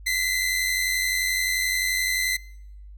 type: tone pair together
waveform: sawtooth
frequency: 1975.5 / 2067 Hz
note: B6 / C7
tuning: 0 / -22 cents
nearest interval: minor second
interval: 78 cents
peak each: -24 / -20 dBFS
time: 0.06-2.37 s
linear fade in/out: 10 ms
effects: noise-tail reverb RT60 0.8 s tail -24 dB re dry + added 50 Hz sine -40 dBFS peak until 2.97 s